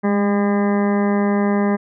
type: harmonic tone with a mistuned harmonic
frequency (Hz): 202.2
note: G#3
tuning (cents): -46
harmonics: 1 / 2 / 3 / 4 / 5 / 6 / 8 / 9 / 10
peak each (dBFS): -16 / -22 / -26 / -28 / -30 / -32 / -34 / -35 / -36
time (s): 0.03-1.77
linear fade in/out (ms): 20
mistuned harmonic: 1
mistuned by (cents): +23
effects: none